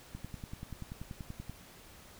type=click train; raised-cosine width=5 ms; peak=-29 dBFS; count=15; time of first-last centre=0.15-1.496 s; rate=10.4 Hz; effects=pink hiss -55 dBFS RMS until 2.19 s